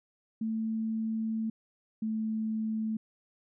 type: tone pair in turn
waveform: sine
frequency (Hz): 221.9 / 219.4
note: A3 / A3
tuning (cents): +15 / -5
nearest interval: unison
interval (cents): 20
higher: first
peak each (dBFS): -29 / -29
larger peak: neither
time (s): 0.41-1.5 / 2.02-2.97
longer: first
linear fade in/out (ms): 5
effects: none